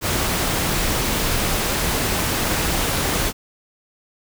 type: noise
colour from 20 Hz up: pink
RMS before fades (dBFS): -21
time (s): 0.01-3.33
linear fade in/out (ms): 50
effects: none